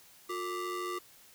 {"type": "ring-modulated tone", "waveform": "square", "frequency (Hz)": 405.5, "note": "G#4", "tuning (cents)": -41, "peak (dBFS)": -32, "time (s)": [0.29, 0.99], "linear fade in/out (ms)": 10, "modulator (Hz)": 764, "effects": ["white hiss -58 dBFS RMS until 1.34 s"]}